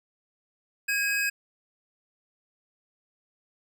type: tone pair together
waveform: square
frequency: 1638 / 2542 Hz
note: G#6 / D#7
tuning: -24 / +36 cents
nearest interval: minor sixth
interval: 760 cents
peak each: -28 dBFS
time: 0.88-1.3 s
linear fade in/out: 10 ms
effects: none